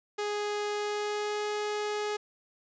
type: tone with pitch glide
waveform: sawtooth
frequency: 415.3 to 418.9 Hz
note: G#4 to G#4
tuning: 0 to +15 cents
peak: -26 dBFS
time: 0.18-2.17 s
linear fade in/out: 10 ms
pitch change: +15 cents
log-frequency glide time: 0.7-1.47 s
effects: resampled to 16000 Hz + 11-bit